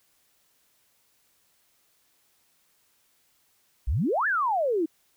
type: exponential two-way sweep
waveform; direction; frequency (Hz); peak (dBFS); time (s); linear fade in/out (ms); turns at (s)
sine; up then down; 49.94 to 1792 to 303.1; -22; 3.87-4.86; 10; 4.27
effects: white hiss -67 dBFS RMS until 5.16 s